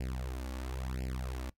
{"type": "tone with flanger", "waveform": "sawtooth", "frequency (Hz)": 64.1, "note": "C2", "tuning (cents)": -35, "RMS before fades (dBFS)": -38, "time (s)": [0, 1.5], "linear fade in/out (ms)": 5, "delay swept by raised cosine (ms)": [0.4, 3.6], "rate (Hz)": 0.97, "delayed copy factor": 0.9, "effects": ["noise-tail reverb RT60 0.1 s tail -21 dB re dry", "AAC 48 kbps"]}